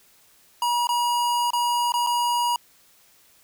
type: tone with dropouts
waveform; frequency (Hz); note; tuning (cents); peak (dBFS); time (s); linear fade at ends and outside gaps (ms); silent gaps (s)
square; 960; B5; -49; -21; 0.62-2.56; 2; 0.871-0.89 / 1.505-1.533 / 1.921-1.939 / 2.065-2.07
effects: white hiss -57 dBFS RMS until 3.43 s